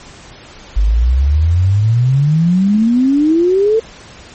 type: exponential sweep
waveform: sine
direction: up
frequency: 48.57 to 456 Hz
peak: -8 dBFS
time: 0.76-3.8 s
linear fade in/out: 10 ms
effects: pink hiss -37 dBFS RMS until 4.34 s + MP3 32 kbps